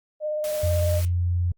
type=tone with vibrato; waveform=sine; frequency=608 Hz; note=D#5; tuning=40 cents flat; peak=-24 dBFS; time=0.2-1.02 s; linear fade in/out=50 ms; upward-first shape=triangle; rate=18 Hz; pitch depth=20 cents each way
type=noise; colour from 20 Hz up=white; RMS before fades=-37 dBFS; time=0.44-1.05 s; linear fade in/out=0 ms
type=tone with pitch glide; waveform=sine; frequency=87.31 to 87.87 Hz; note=F2 to F2; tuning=0 to +11 cents; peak=-20 dBFS; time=0.63-1.52 s; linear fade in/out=5 ms; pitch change=+11 cents; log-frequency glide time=0.82-0.99 s
effects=Opus 48 kbps